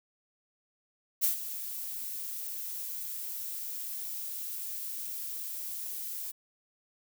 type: noise with ADSR envelope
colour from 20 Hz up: violet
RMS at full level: -25 dBFS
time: 1.21-6.32 s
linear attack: 31 ms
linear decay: 120 ms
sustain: -13 dB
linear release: 18 ms
effects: none